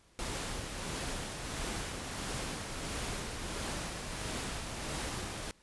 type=noise with tremolo; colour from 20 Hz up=pink; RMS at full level=-37 dBFS; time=0.19-5.51 s; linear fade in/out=0 ms; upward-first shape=sine; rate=1.5 Hz; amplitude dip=35%; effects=pink hiss -65 dBFS RMS until 5.62 s + resampled to 24000 Hz